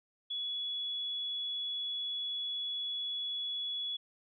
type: tone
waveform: sine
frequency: 3389 Hz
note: G#7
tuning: 34 cents sharp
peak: -34 dBFS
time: 0.3-3.97 s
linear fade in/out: 10 ms
effects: none